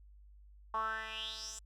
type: tone with band-pass filter sweep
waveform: 10% pulse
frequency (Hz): 220.2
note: A3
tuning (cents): +2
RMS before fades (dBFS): -40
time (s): 0.74-1.59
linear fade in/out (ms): 2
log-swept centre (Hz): 1000 to 7500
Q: 6.2
effects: added 50 Hz sine -55 dBFS peak until 1.65 s